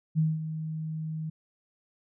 sine tone with ADSR envelope, 157.7 Hz, D#3, 24 cents sharp, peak -20 dBFS, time 0.15-1.3 s, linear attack 36 ms, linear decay 200 ms, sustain -11 dB, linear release 8 ms, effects none

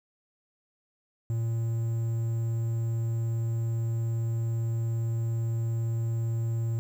triangle tone with quantisation, 114.7 Hz, A#2, 28 cents flat, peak -24 dBFS, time 1.3-6.79 s, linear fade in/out 0 ms, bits 9, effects none

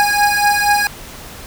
25% pulse beating tone pair, 821 / 825.2 Hz, G#5 / G#5, -20 / -11 cents, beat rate 4.2 Hz, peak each -11 dBFS, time 0-0.87 s, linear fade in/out 0 ms, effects pink hiss -34 dBFS RMS until 1.46 s

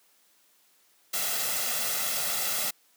white noise with comb filter, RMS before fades -29 dBFS, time 1.13-2.71 s, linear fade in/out 10 ms, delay 1.5 ms, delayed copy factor +0.65, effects white hiss -64 dBFS RMS until 2.96 s + high-pass 200 Hz 12 dB/octave

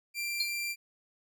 sawtooth tone, 2366 Hz, D7, 12 cents sharp, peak -29 dBFS, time 0.14-0.76 s, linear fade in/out 50 ms
sine tone with exponential decay, 4239 Hz, C8, 22 cents sharp, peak -24 dBFS, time 0.4-0.52 s, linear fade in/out 5 ms, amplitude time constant 25 ms
effects none

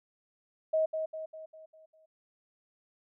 sine tone with echo, 633 Hz, D#5, 30 cents sharp, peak -24 dBFS, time 0.73-0.86 s, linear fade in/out 10 ms, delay 200 ms, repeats 6, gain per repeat -6 dB, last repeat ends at 2.06 s, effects none

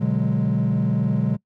triangle chord, G# half-diminished seventh, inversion first, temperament equal, 123.47 / 146.83 / 185 / 207.7 Hz, B2 / D3 / F#3 / G#3, 0 / 0 / 0 / 0 cents, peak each -21 dBFS, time 0-1.37 s, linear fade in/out 20 ms, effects noise-tail reverb RT60 0.1 s tail -24 dB re dry + tanh soft clip ceiling -11 dBFS

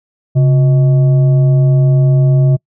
sine tone with frequency modulation, 135.8 Hz, C#3, 35 cents flat, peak -6 dBFS, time 0.35-2.57 s, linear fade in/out 20 ms, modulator 495 Hz, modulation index 0.27, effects noise-tail reverb RT60 0.1 s tail -26 dB re dry

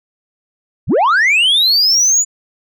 sine linear sweep, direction up, 46.25 to 7040 Hz, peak -6 dBFS, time 0.87-2.25 s, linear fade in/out 50 ms, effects tanh soft clip ceiling -8 dBFS

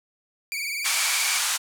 sawtooth tone with vibrato, 2300 Hz, D7, 37 cents flat, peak -24 dBFS, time 0.52-1.39 s, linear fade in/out 0 ms, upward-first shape triangle, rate 20 Hz, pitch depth 95 cents each way
white band-pass noise, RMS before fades -25 dBFS, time 0.84-1.58 s, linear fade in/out 20 ms, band 820 to 9900 Hz, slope 24 dB/octave
effects none

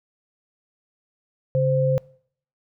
sine tone pair together, 138.59 / 520.1 Hz, C#3 / C5, 0 / -10 cents, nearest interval octave + major seventh, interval 2290 cents, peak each -20 dBFS, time 1.55-1.98 s, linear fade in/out 0 ms, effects noise-tail reverb RT60 0.6 s tail -24 dB re dry

